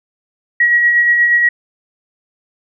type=tone with tremolo; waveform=sine; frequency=1910 Hz; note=A#6; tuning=42 cents sharp; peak=-7 dBFS; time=0.6-1.49 s; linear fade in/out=5 ms; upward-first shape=sine; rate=8.4 Hz; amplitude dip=35%; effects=none